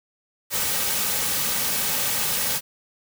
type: noise with comb filter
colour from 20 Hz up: white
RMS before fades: -24 dBFS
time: 0.5-2.61 s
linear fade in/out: 50 ms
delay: 2.9 ms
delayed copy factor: -0.5
effects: none